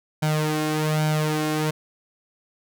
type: tone with flanger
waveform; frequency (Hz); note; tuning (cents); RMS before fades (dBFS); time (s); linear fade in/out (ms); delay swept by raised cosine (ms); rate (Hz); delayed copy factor
sawtooth; 153.9; D#3; -19; -23; 0.22-1.71; 10; 1.3 to 2.8; 1.2; +0.7
effects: none